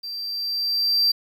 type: tone with level ramp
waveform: triangle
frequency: 4699 Hz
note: D8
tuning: in tune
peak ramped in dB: -29 to -14 dBFS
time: 0.03-1.12 s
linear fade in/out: 10 ms
effects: 9-bit